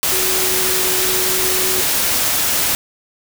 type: tone in noise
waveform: sine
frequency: 372.1 Hz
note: F#4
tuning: 10 cents sharp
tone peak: -24 dBFS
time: 0.12-1.81 s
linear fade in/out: 0 ms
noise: white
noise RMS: -17 dBFS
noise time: 0.03-2.75 s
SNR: -10 dB
effects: none